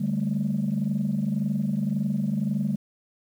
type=chord; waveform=sine; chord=D suspended fourth; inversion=none; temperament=equal with one note detuned; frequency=146.83 / 198.16 / 220 Hz; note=D3 / G3 / A3; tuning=0 / +19 / 0 cents; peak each=-28 / -25 / -27 dBFS; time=0-2.76 s; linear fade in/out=10 ms; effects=tanh soft clip ceiling -17 dBFS + 9-bit

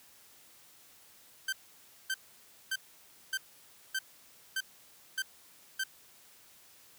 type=tone bursts; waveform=sawtooth; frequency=1553 Hz; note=G6; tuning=17 cents flat; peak=-27 dBFS; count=8; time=1.48-5.838 s; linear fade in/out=5 ms; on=46 ms; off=570 ms; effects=white hiss -59 dBFS RMS until 6.98 s + high-pass 60 Hz 12 dB/octave

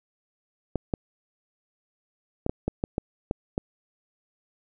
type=clicks; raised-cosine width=2 ms; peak=-12 dBFS; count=9; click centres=0.757 / 0.938 / 2.464 / 2.495 / 2.68 / 2.839 / 2.981 / 3.311 / 3.579 s; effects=none

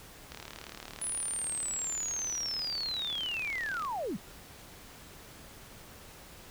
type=click train; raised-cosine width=0.2 ms; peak=-25 dBFS; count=133; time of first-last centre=0.32-3.849 s; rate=37.4 Hz
type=linear sweep; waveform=sine; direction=down; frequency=10030 to 146.83 Hz; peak=-32 dBFS; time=1.01-4.17 s; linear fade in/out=10 ms
effects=pink hiss -51 dBFS RMS until 6.5 s

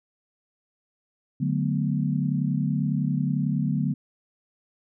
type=chord; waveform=sine; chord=B minor seventh; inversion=first; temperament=equal with one note detuned; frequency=146.83 / 185 / 216.5 / 246.9 Hz; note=D3 / F#3 / A3 / B3; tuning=0 / 0 / -28 / 0 cents; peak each=-25 / -28 / -30 / -29 dBFS; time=1.4-3.94 s; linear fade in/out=10 ms; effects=none

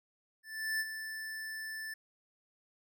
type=tone with ADSR envelope; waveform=square; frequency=1760 Hz; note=A6; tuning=in tune; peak=-31 dBFS; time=0.43-1.94 s; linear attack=370 ms; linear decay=41 ms; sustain=-9 dB; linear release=6 ms; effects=none

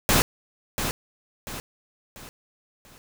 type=noise with echo; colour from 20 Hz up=pink; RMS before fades=-19 dBFS; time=0.09-0.22 s; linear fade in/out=0 ms; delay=690 ms; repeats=4; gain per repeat=-8 dB; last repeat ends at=2.98 s; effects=none

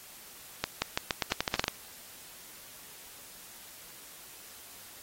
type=accelerating click train; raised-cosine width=0.2 ms; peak=-9 dBFS; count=12; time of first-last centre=0.64-1.681 s; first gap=180 ms; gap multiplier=0.86; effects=white hiss -50 dBFS RMS until 5.02 s + AAC 48 kbps

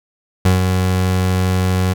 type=tone with ADSR envelope; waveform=30% pulse; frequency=92.5 Hz; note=F#2; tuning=in tune; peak=-6 dBFS; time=0.45-1.94 s; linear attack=5 ms; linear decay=140 ms; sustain=-5 dB; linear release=18 ms; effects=none

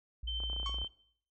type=tone; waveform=sine; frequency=56.4 Hz; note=A1; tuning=44 cents sharp; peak=-37 dBFS; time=0.23-0.84 s; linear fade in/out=5 ms
type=tone with tremolo; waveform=sine; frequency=3100 Hz; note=G7; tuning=20 cents flat; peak=-34 dBFS; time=0.27-0.88 s; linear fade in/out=10 ms; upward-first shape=triangle; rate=13 Hz; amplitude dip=35%
type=clicks; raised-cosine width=1 ms; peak=-35 dBFS; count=12; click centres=0.403 / 0.436 / 0.499 / 0.532 / 0.564 / 0.599 / 0.631 / 0.695 / 0.744 / 0.785 / 0.816 / 0.846 s
type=tone with exponential decay; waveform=45% pulse; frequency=1108.7 Hz; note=C#6; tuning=in tune; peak=-36 dBFS; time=0.66-0.84 s; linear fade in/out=1 ms; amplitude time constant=38 ms
effects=noise-tail reverb RT60 0.6 s tail -18 dB re dry + MP3 32 kbps

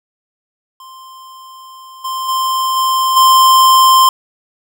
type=tone with level steps; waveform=square; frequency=1046.5 Hz; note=C6; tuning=in tune; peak=-34 / -19 / -14 / -12 / -6 dBFS; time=0.8-4.09 s; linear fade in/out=2 ms; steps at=2.04 / 2.28 / 2.76 / 3.16 s; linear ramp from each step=10 ms; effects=none

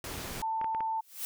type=noise; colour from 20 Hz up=pink; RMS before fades=-39 dBFS; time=0.04-0.42 s; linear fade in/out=2 ms
type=tone; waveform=sine; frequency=890 Hz; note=A5; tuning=20 cents sharp; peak=-29 dBFS; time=0.42-1.01 s; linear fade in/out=10 ms
type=clicks; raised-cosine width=0.5 ms; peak=-25 dBFS; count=4; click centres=0.614 / 0.644 / 0.748 / 0.806 s
type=noise with exponential growth; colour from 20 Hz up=blue; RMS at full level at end=-33 dBFS; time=0.98-1.25 s; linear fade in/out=0 ms; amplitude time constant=57 ms
effects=none

